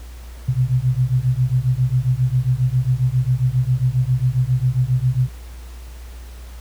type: beating tone pair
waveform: sine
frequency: 123.5 / 130.9 Hz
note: B2 / C3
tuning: 0 / +1 cents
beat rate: 7.4 Hz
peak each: -18 dBFS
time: 0.48-5.29 s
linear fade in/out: 10 ms
effects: added 60 Hz sine -33 dBFS peak until 6.6 s + pink hiss -46 dBFS RMS until 6.6 s